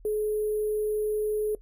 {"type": "tone with sample-and-hold", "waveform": "sine", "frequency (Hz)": 424.4, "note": "G#4", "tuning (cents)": 38, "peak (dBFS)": -24, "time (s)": [0.05, 1.55], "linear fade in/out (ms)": 2, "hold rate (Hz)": 11025, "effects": ["noise-tail reverb RT60 0.1 s tail -20 dB re dry", "added 40 Hz sine -48 dBFS peak until 1.61 s"]}